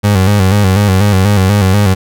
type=tone with vibrato; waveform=30% pulse; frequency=98.5 Hz; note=G2; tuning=9 cents sharp; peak=-4 dBFS; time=0.03-1.95 s; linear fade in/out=20 ms; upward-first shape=square; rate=4.1 Hz; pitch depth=76 cents each way; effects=none